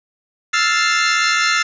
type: chord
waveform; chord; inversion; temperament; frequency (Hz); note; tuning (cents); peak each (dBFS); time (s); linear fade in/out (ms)
sawtooth; F major seventh; third; equal; 1318.5 / 1396.9 / 1760 / 2093; E6 / F6 / A6 / C7; 0 / 0 / 0 / 0; -16; 0.53-1.63; 10
effects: resampled to 16000 Hz + 7-bit